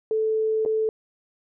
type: tone with dropouts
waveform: sine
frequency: 438.2 Hz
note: A4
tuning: 7 cents flat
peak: -20 dBFS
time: 0.11-0.89 s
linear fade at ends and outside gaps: 1 ms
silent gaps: 0.651-0.66 s
effects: none